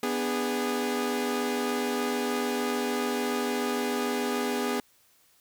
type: chord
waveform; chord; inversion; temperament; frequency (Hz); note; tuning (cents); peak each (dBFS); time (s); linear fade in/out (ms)
sawtooth; G# diminished; first; equal with one note detuned; 246.9 / 293.7 / 410.5; B3 / D4 / G#4; 0 / 0 / -20; -26 / -32 / -26; 0.03-4.8; 2
effects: white hiss -63 dBFS RMS until 5.4 s